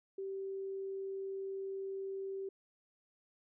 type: tone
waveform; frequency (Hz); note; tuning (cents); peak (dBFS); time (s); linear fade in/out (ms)
sine; 388; G4; -18; -38; 0.18-2.49; 5
effects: none